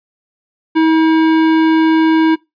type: tone with tanh clipping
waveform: sine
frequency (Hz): 320.4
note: E4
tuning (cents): -49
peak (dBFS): -10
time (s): 0.75-2.36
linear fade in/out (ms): 20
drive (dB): 18
effects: noise-tail reverb RT60 0.2 s tail -22 dB re dry + resampled to 11025 Hz